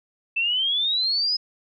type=exponential sweep; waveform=sine; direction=up; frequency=2637 to 5110 Hz; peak=-20 dBFS; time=0.36-1.37 s; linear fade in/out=10 ms; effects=none